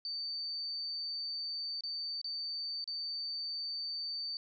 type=tone with dropouts; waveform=sine; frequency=4579 Hz; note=D8; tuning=45 cents flat; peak=-36 dBFS; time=0.05-4.37 s; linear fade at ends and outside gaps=1 ms; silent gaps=1.808-1.836 / 2.215-2.244 / 2.842-2.876 s; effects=none